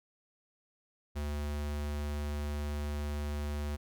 square tone, 73.5 Hz, D2, 2 cents sharp, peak -34 dBFS, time 1.15-3.77 s, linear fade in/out 20 ms, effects none

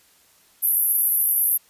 pink band-pass noise, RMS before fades -20 dBFS, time 0.62-1.58 s, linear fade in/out 20 ms, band 11000 to 13000 Hz, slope 96 dB/octave, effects white hiss -57 dBFS RMS until 1.69 s + resampled to 32000 Hz

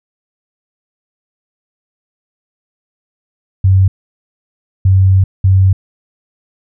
sine tone bursts at uneven times, 95.1 Hz, F#2, 48 cents sharp, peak -5 dBFS, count 3, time 3.64-3.88 / 4.85-5.24 / 5.44-5.73 s, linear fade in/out 5 ms, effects none

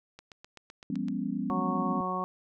click train, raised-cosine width 0.2 ms, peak -29 dBFS, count 8, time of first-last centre 0.19-1.084 s, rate 7.83 Hz
sine chord, C# dominant seventh, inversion first, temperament equal with one note detuned, 174.61 / 202.4 / 246.9 / 277.2 Hz, E#3 / G#3 / B3 / C#4, 0 / -44 / 0 / 0 cents, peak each -37 / -34 / -34 / -35 dBFS, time 0.9-2.01 s, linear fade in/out 2 ms
harmonic tone, 184.1 Hz, F#3, 8 cents flat, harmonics 1 / 2 / 3 / 4 / 5 / 6, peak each -36 / -39 / -40 / -37 / -39 / -32 dBFS, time 1.5-2.24 s, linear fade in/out 0 ms
effects none

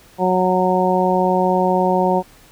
harmonic tone, 183.9 Hz, F#3, 10 cents flat, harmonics 1 / 2 / 3 / 4 / 5, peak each -20 / -20 / -20 / -20 / -20 dBFS, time 0.18-2.23 s, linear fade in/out 50 ms, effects pink hiss -48 dBFS RMS until 2.51 s

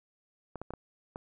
clicks, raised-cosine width 1 ms, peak -25 dBFS, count 5, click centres 0.557 / 0.616 / 0.706 / 0.737 / 1.159 s, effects none

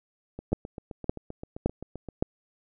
two click trains, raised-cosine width 2 ms, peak -24 / -10 dBFS, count 14 / 4, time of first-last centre 0.39-2.087 / 0.53-2.225 s, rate 7.66 / 1.77 Hz, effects none

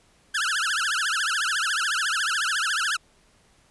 sawtooth tone with vibrato, 1501 Hz, F#6, 24 cents sharp, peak -19 dBFS, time 0.34-2.97 s, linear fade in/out 10 ms, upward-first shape triangle, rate 14 Hz, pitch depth 300 cents each way, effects pink hiss -60 dBFS RMS until 3.7 s + resampled to 24000 Hz

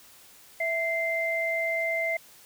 sine tone pair together, 659.3 / 2084 Hz, E5 / C7, 0 / -7 cents, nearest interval octave + minor sixth, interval 1993 cents, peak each -29 / -27 dBFS, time 0.6-2.17 s, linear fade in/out 5 ms, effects white hiss -53 dBFS RMS until 2.45 s

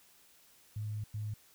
sine tone bursts at uneven times, 106.3 Hz, G#2, 41 cents sharp, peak -35 dBFS, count 2, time 0.76-1.04 / 1.14-1.34 s, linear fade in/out 5 ms, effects white hiss -63 dBFS RMS until 1.54 s

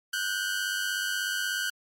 sawtooth tone pair together, 1464.5 / 1561 Hz, F#6 / G6, -18 / -8 cents, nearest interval minor second, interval 110 cents, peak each -27 dBFS, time 0.13-1.7 s, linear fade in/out 5 ms, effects MP3 64 kbps

